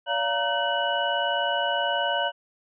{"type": "tone cluster", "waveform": "sine", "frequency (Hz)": [573, 692, 934, 1521, 2942], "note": ["D5", "F5", "A#5", "F#6", "F#7"], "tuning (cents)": [-43, -16, 3, 47, -11], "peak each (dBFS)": -29, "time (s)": [0.06, 2.32], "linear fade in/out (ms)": 50, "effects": []}